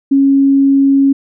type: tone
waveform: sine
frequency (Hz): 274.8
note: C#4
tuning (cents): -15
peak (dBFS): -6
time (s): 0.11-1.13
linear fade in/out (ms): 10
effects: none